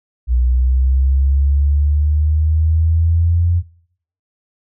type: linear sweep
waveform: sine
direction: up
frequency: 60.3 to 87.31 Hz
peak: -11 dBFS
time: 0.27-3.63 s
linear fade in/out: 50 ms
effects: noise-tail reverb RT60 0.6 s tail -19 dB re dry